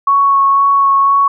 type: tone with vibrato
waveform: sine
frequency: 1108 Hz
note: C#6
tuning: 1 cent flat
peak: -7 dBFS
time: 0.07-1.28 s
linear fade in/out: 5 ms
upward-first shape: sine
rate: 2 Hz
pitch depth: 11 cents each way
effects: none